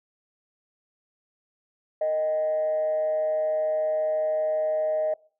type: tone with frequency modulation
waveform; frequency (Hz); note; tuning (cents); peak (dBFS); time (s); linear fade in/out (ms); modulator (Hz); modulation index
sine; 622.3; D#5; 0; -21; 2.01-5.14; 5; 166; 0.29
effects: noise-tail reverb RT60 0.4 s tail -23 dB re dry + tanh soft clip ceiling -18 dBFS